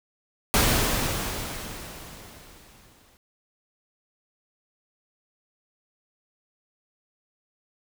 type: noise with exponential decay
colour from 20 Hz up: pink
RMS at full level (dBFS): -19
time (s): 0.54-3.17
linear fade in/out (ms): 0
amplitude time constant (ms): 570
effects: none